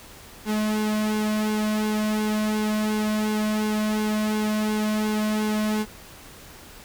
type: tone with flanger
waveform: sawtooth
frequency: 213.8 Hz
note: A3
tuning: 49 cents flat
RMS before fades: -24 dBFS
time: 0.45-5.86 s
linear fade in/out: 50 ms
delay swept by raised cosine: 1.6 to 2.27 ms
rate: 2.8 Hz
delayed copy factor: -0.75
effects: pink hiss -45 dBFS RMS until 6.84 s